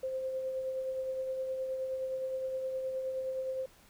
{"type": "tone with tremolo", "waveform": "sine", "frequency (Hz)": 523.3, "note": "C5", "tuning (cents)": 0, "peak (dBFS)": -31, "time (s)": [0.03, 3.66], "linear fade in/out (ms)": 5, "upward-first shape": "triangle", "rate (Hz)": 9.6, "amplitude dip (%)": 40, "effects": ["pink hiss -61 dBFS RMS until 3.89 s"]}